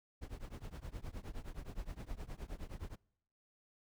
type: noise with tremolo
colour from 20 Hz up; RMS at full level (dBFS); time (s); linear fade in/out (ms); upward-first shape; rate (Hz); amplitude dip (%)
brown; -41; 0.21-2.96; 20; triangle; 9.6; 100
effects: noise-tail reverb RT60 0.8 s tail -26 dB re dry